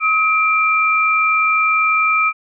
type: tone pair together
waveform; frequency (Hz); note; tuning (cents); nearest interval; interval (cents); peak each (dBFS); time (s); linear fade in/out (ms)
sine; 1274.2 / 2364; D#6 / D7; +41 / +11; major seventh; 1070; -15; 0-2.33; 50
effects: none